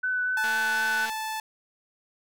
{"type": "tone with vibrato", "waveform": "sine", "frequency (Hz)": 1500, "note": "F#6", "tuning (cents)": 23, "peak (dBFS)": -24, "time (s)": [0.03, 1.06], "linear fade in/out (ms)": 10, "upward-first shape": "triangle", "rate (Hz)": 4, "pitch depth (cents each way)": 14}
{"type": "tone with pitch glide", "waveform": "sawtooth", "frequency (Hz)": [870, 875], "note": ["A5", "A5"], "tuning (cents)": [-20, -10], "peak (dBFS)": -26, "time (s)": [0.37, 1.4], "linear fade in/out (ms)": 2, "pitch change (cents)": 10, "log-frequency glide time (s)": [0.63, 1.13]}
{"type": "click train", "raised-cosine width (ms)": 0.2, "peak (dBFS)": -20, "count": 150, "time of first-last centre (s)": [0.44, 1.096], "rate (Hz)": 227}
{"effects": []}